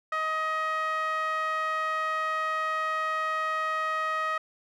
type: tone with band-pass filter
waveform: sawtooth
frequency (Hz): 630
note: D#5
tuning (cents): +21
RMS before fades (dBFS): -29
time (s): 0.12-4.38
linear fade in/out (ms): 5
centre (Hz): 1500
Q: 8.3
effects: none